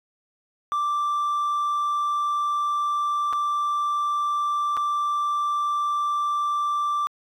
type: tone with dropouts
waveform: triangle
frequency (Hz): 1174.7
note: D6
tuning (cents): 0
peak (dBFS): -19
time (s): 0.72-7.07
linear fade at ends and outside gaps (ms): 0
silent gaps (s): 3.327-3.332 / 4.768-4.773
effects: tanh soft clip ceiling -15 dBFS